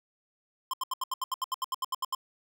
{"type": "tone bursts", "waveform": "square", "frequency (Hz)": 1046.5, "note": "C6", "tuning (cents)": 0, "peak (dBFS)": -29, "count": 15, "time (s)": [0.71, 2.149], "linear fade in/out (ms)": 2, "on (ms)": 25, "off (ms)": 76, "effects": []}